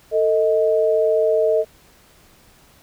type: tone pair together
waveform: sine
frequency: 446.3 / 628 Hz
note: A4 / D#5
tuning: +25 / +16 cents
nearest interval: tritone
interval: 591 cents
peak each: -17 dBFS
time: 0.11-1.65 s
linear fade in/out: 50 ms
effects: pink hiss -52 dBFS RMS until 2.82 s